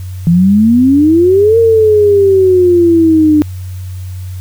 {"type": "exponential two-way sweep", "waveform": "sine", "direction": "up then down", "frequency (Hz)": [164.81, 462.1, 297.8], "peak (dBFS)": -4, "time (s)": [0.27, 3.42], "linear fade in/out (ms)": 0, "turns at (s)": 1.58, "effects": ["added 92 Hz sine -20 dBFS peak until 4.4 s", "white hiss -41 dBFS RMS until 4.4 s"]}